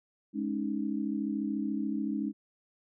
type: chord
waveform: sine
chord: Ab suspended fourth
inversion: none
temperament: equal with one note detuned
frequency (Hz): 210.1 / 277.2 / 311.1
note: Ab3 / Db4 / Eb4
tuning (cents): +20 / 0 / 0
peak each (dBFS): -33 / -34 / -35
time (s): 0.33-2.33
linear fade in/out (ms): 50
effects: none